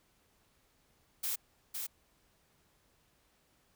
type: noise with echo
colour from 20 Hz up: blue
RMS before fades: -35 dBFS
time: 1.23-1.36 s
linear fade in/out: 10 ms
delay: 510 ms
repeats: 1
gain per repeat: -4 dB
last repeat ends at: 1.87 s
effects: pink hiss -71 dBFS RMS until 3.75 s